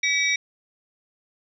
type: tone cluster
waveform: sine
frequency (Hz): 1962 / 2289 / 3766 / 5670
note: B6 / D7 / A#7 / F8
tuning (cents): -12 / -45 / +17 / +25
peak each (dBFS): -29 / -21 / -27 / -30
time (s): 0.03-0.36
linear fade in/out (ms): 5
effects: none